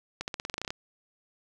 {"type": "accelerating click train", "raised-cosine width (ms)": 0.2, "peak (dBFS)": -16, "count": 12, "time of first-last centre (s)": [0.21, 0.705], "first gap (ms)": 69, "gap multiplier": 0.91, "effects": ["9-bit"]}